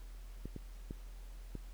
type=clicks; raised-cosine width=3 ms; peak=-30 dBFS; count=4; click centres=0.456 / 0.563 / 0.909 / 1.553 s; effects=added 42 Hz sine -46 dBFS peak until 1.73 s + pink hiss -63 dBFS RMS until 1.73 s